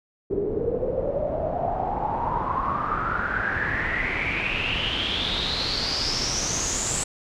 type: noise with low-pass filter sweep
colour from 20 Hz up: pink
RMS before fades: -26 dBFS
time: 0.3-7.04 s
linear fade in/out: 10 ms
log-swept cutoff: 390 to 7800 Hz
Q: 9.2
effects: none